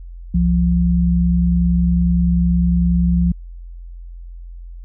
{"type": "tone pair together", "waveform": "sine", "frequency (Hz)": [65.41, 174.62], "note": ["C2", "F3"], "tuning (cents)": [0, 0], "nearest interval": "octave + perfect fourth", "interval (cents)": 1700, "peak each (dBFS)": [-16, -14], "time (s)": [0.34, 3.32], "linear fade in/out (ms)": 5, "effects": ["added 43 Hz sine -31 dBFS peak until 4.84 s"]}